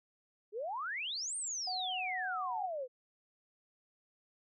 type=exponential two-way sweep; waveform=sine; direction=up then down; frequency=392 to 9040 to 485.2 Hz; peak=-36 dBFS; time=0.52-2.88 s; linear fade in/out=50 ms; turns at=1.36 s
type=tone; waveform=sine; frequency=740 Hz; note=F#5; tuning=in tune; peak=-38 dBFS; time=1.67-2.66 s; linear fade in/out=5 ms
effects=none